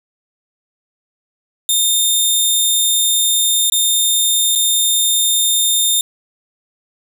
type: tone with dropouts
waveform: 15% pulse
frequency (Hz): 3635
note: A#7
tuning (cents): -44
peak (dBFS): -5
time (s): 1.69-6.01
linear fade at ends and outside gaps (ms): 1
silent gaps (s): 3.699-3.721 / 4.552-4.557
effects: none